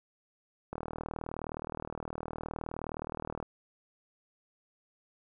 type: click train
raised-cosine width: 1 ms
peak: -23 dBFS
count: 107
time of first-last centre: 0.73-3.427 s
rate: 39.3 Hz
effects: none